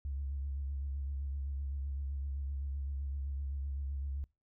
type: tone with vibrato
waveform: sine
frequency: 69.3 Hz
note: C#2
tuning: in tune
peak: -34 dBFS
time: 0.05-4.24 s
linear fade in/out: 0 ms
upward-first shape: sine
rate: 7.8 Hz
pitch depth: 47 cents each way
effects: noise-tail reverb RT60 0.3 s tail -26 dB re dry + tanh soft clip ceiling -30 dBFS